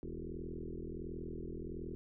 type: tone with frequency modulation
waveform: sine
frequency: 195.5 Hz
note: G3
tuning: 4 cents flat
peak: -40 dBFS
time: 0.03-1.95 s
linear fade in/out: 0 ms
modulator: 41.4 Hz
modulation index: 5.1
effects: none